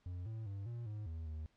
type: tone with pitch steps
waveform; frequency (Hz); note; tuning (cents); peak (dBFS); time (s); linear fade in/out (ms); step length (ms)
triangle; 89.2 / 111.3 / 98.9 / 118.3 / 105.8 / 80.8 / 77.9; F2 / A2 / G2 / A#2 / G#2 / E2 / D#2; +37 / +20 / +16 / +26 / +33 / -34 / +3; -39; 0.06-1.46; 0; 200
effects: pink hiss -75 dBFS RMS until 1.56 s + low-pass 5000 Hz 12 dB/octave